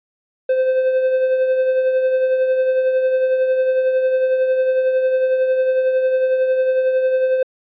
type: tone with tremolo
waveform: triangle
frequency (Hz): 518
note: C5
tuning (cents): -17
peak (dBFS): -10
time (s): 0.49-7.43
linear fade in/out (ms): 5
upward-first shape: triangle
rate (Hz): 11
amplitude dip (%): 45
effects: resampled to 8000 Hz